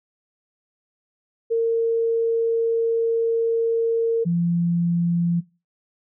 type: tone pair in turn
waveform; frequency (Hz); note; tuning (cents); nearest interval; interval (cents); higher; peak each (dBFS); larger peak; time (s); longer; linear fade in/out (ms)
sine; 458 / 171.56; A#4 / F3; -31 / -31; octave + perfect fourth; 1700; first; -17 / -18; first; 1.5-4.25 / 4.25-5.41; first; 20
effects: noise-tail reverb RT60 0.3 s tail -21 dB re dry